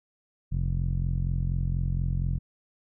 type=tone with low-pass filter; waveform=sawtooth; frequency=44.2 Hz; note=F1; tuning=22 cents sharp; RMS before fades=-27 dBFS; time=0.51-2.39 s; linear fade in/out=20 ms; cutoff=140 Hz; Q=2.8; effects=none